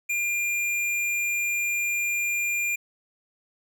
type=tone with hard clipping; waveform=triangle; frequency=2400 Hz; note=D7; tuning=37 cents sharp; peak=-25 dBFS; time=0.09-2.76 s; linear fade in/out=10 ms; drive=18 dB; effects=none